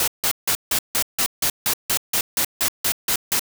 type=noise bursts; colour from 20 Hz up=white; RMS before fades=-20 dBFS; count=15; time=0-3.395 s; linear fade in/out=2 ms; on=77 ms; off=160 ms; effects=none